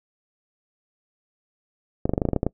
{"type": "clicks", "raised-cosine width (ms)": 2, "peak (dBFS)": -8, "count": 11, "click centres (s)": [2.055, 2.094, 2.136, 2.179, 2.218, 2.253, 2.288, 2.333, 2.363, 2.431, 2.466], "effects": ["noise-tail reverb RT60 0.1 s tail -23 dB re dry"]}